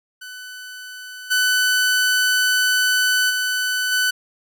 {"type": "tone with level steps", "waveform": "sawtooth", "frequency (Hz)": 1500, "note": "F#6", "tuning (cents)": 23, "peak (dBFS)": [-30, -12, -16, -13], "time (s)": [0.21, 4.11], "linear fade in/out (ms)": 10, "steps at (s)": [1.3, 3.29, 3.91], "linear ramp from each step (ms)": 20, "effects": []}